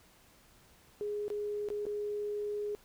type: tone with dropouts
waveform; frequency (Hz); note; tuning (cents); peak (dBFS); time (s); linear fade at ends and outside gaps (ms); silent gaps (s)
sine; 415.3; G#4; 0; -33; 1.01-2.75; 0; 1.281-1.302 / 1.687-1.702 / 1.854-1.866
effects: pink hiss -62 dBFS RMS until 2.84 s